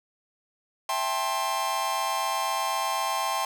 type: chord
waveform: 45% pulse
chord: A minor seventh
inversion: second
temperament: just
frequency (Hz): 660 / 792 / 880 / 1056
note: E5 / G5 / A5 / C6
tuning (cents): +2 / +18 / 0 / +16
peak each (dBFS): -35 / -31 / -33 / -29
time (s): 0.89-3.45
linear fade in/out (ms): 2
effects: none